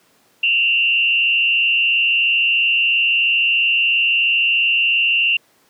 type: tone with frequency modulation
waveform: sine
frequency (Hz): 2763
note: F7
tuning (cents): -19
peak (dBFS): -13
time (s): 0.43-5.37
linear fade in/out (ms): 5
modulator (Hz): 153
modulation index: 0.66
effects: pink hiss -56 dBFS RMS until 5.69 s + high-pass 200 Hz 12 dB/octave